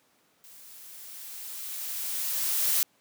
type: noise with level ramp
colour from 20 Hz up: blue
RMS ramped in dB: -51 to -24 dBFS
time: 0.44-2.83 s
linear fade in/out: 0 ms
effects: pink hiss -66 dBFS RMS until 3 s + high-pass 200 Hz 12 dB/octave